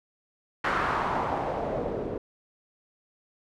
white noise with low-pass filter sweep, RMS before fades -29 dBFS, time 0.64-2.18 s, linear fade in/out 5 ms, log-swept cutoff 1500 to 410 Hz, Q 2.3, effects none

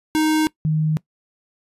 square / sine tone pair in turn, 311.1 / 155.55 Hz, D#4 / D#3, 0 / 0 cents, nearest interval octave, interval 1200 cents, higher first, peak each -16 dBFS, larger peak neither, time 0.15-0.47 / 0.65-0.97 s, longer neither, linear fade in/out 0 ms, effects noise-tail reverb RT60 0.1 s tail -21 dB re dry + resampled to 32000 Hz

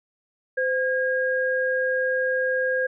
sine tone pair together, 515 / 1628.4 Hz, C5 / G#6, -28 / -35 cents, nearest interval octave + minor sixth, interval 1993 cents, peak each -23 / -24 dBFS, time 0.57-2.87 s, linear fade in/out 10 ms, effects none

